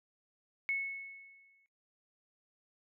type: tone with exponential decay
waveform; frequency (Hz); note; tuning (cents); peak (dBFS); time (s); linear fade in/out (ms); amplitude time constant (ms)
sine; 2199; C#7; -14; -29; 0.69-1.66; 0; 210
effects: noise-tail reverb RT60 0.1 s tail -18 dB re dry